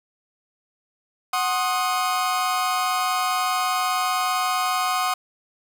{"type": "chord", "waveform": "40% pulse", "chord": "C diminished", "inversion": "second", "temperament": "equal with one note detuned", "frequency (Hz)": [740, 1064.8, 1244.5], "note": ["Gb5", "C6", "Eb6"], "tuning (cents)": [0, 30, 0], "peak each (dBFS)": [-24, -26, -24], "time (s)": [1.33, 5.14], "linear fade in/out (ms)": 5, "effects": []}